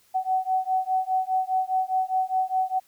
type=beating tone pair; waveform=sine; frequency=749 / 753.9 Hz; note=F#5 / F#5; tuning=+21 / +32 cents; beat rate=4.9 Hz; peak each=-25 dBFS; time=0.14-2.8 s; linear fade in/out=20 ms; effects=white hiss -61 dBFS RMS until 2.87 s